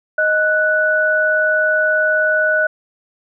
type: tone pair together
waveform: sine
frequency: 622.3 / 1481.2 Hz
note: D#5 / F#6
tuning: 0 / +1 cents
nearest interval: octave + minor third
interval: 1501 cents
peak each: -17 / -14 dBFS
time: 0.18-2.67 s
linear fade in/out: 5 ms
effects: none